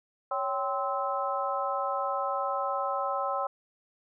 harmonic tone with a mistuned harmonic, 260.2 Hz, C4, 9 cents flat, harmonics 2 / 3 / 4 / 5, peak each -33 / -33 / -33 / -33 dBFS, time 0.31-3.47 s, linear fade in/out 5 ms, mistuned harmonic 2, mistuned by +120 cents, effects none

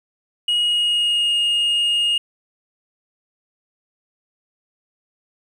sine tone with pitch glide, 2892 to 2851 Hz, F#7 to F7, -40 to +35 cents, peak -13 dBFS, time 0.48-2.18 s, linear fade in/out 5 ms, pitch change -25 cents, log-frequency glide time 0.58-1.34 s, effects tanh soft clip ceiling -15 dBFS + 8-bit

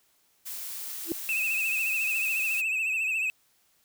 blue noise, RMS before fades -37 dBFS, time 0.45-2.62 s, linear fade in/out 20 ms
sine tone with exponential growth, 331.8 Hz, E4, 11 cents sharp, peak -22 dBFS, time 1.04-1.12 s, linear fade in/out 1 ms, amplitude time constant 16 ms
triangle tone with vibrato, 2595 Hz, E7, 28 cents flat, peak -24 dBFS, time 1.29-3.3 s, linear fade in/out 0 ms, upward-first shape triangle, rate 14 Hz, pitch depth 82 cents each way
effects white hiss -67 dBFS RMS until 3.84 s

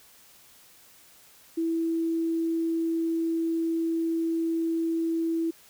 sine tone, 329.3 Hz, E4, 2 cents flat, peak -24 dBFS, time 1.57-5.51 s, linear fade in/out 10 ms, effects white hiss -55 dBFS RMS until 5.69 s

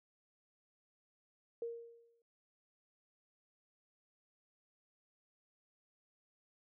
sine tone with exponential decay, 466.2 Hz, A#4, in tune, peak -36 dBFS, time 1.62-2.22 s, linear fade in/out 2 ms, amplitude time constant 130 ms, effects none

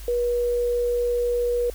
sine tone, 482.3 Hz, B4, 41 cents flat, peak -20 dBFS, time 0.08-1.7 s, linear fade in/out 2 ms, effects added 50 Hz sine -35 dBFS peak until 1.74 s + white hiss -46 dBFS RMS until 1.74 s

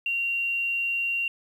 sine tone with quantisation, 2760 Hz, F7, 21 cents flat, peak -24 dBFS, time 0.06-1.28 s, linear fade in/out 2 ms, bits 9, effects none

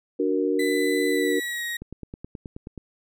sine chord, D augmented, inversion none, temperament equal, 293.7 / 370 / 466.2 Hz, D4 / F#4 / A#4, 0 / 0 / 0 cents, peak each -25 dBFS, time 0.19-1.4 s, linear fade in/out 10 ms
35% pulse tone with pitch glide, 2000 to 1888.8 Hz, B6 to A#6, +21 to +22 cents, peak -26 dBFS, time 0.59-1.77 s, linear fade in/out 5 ms, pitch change -99 cents, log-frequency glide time 1.08-1.64 s
click train, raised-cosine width 3 ms, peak -23 dBFS, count 10, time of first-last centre 1.82-2.777 s, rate 9.4 Hz
effects none

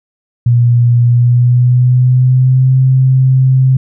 sine tone with pitch glide, 120 to 130.86 Hz, B2 to C3, -49 to +1 cents, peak -5 dBFS, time 0.46-3.77 s, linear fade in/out 5 ms, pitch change +150 cents, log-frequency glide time 1.03-2.76 s, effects none

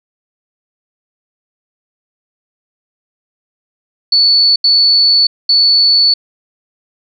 sine tone bursts at uneven times, 4453 Hz, C#8, 7 cents sharp, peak -6 dBFS, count 3, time 4.12-4.56 / 4.64-5.27 / 5.49-6.14 s, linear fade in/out 5 ms, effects none

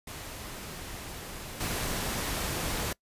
pink noise with level steps, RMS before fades -41 / -32 dBFS, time 0.07-2.93 s, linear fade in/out 5 ms, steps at 1.6 s, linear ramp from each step 10 ms, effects noise-tail reverb RT60 0.1 s tail -23 dB re dry + resampled to 32000 Hz

